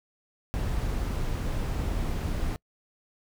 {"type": "noise", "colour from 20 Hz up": "brown", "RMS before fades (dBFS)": -29, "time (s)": [0.54, 2.56], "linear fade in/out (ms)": 0, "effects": ["noise-tail reverb RT60 0.1 s tail -26 dB re dry"]}